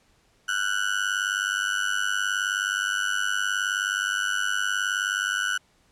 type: tone with amplitude modulation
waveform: 35% pulse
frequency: 1480 Hz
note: F#6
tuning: in tune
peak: -18 dBFS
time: 0.48-5.58 s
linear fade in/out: 10 ms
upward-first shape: sine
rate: 99.2 Hz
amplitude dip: 95%
effects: pink hiss -63 dBFS RMS until 5.91 s + low-pass 9000 Hz 12 dB/octave